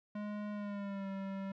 square tone with pitch glide, 208.3 to 194.35 Hz, G#3 to G3, +5 to -15 cents, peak -39 dBFS, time 0.15-1.52 s, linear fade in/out 5 ms, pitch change -120 cents, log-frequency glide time 0.52-1.08 s, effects low-pass 2000 Hz 12 dB/octave

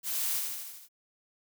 blue noise with echo, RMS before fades -33 dBFS, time 0.03-0.42 s, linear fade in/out 50 ms, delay 78 ms, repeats 6, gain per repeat -3 dB, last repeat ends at 0.888 s, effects none

